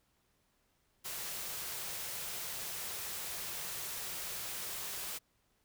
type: band-stop noise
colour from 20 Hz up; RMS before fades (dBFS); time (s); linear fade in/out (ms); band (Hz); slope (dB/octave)
white; -41; 1.04-5.19; 20; 220 to 320; 96
effects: pink hiss -75 dBFS RMS until 5.64 s